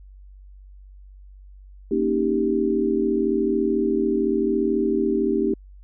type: chord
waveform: sine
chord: Eb dominant seventh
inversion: second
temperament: equal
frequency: 233.1 / 277.2 / 311.1 / 392 Hz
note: Bb3 / Db4 / Eb4 / G4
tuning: 0 / 0 / 0 / 0 cents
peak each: -25 / -27 / -24 / -22 dBFS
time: 1.91-5.54 s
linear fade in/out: 5 ms
effects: added 48 Hz sine -42 dBFS peak until 5.83 s